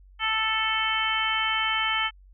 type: harmonic tone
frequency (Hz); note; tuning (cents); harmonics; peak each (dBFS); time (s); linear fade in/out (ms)
440; A4; 0; 2 / 3 / 4 / 5 / 6 / 7; -32 / -29 / -31 / -29 / -34 / -28; 0.19-2.11; 50
effects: added 47 Hz sine -49 dBFS peak until 2.33 s